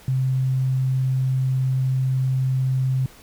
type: tone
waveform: sine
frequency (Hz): 130.81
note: C3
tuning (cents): 0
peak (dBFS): -18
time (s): 0.08-3.06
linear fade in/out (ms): 2
effects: pink hiss -48 dBFS RMS until 3.22 s